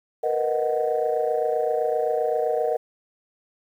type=chord; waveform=sine; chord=B major seventh; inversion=third; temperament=equal; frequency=466.2 / 493.9 / 622.3 / 740 Hz; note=A#4 / B4 / D#5 / F#5; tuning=0 / 0 / 0 / 0 cents; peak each=-24 / -28 / -25 / -27 dBFS; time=0.23-2.77 s; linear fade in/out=10 ms; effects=tanh soft clip ceiling -12 dBFS + 9-bit